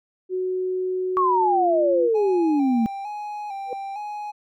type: tone with pitch glide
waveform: sine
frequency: 370 to 347.2 Hz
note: F#4 to F4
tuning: 0 to -10 cents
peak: -22 dBFS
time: 0.29-2.1 s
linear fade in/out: 50 ms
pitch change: -110 cents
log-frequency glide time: 1.41-1.64 s
type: exponential sweep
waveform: sine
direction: down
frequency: 1134 to 220 Hz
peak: -17 dBFS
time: 1.17-2.86 s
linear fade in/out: 0 ms
type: tone with vibrato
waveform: triangle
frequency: 811 Hz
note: G#5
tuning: 41 cents flat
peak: -27 dBFS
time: 2.14-4.32 s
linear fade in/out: 20 ms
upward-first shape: square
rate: 1.1 Hz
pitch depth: 51 cents each way
type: tone with exponential growth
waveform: sine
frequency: 493.9 Hz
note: B4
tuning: in tune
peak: -22 dBFS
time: 3.65-3.73 s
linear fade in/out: 1 ms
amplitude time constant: 16 ms
effects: none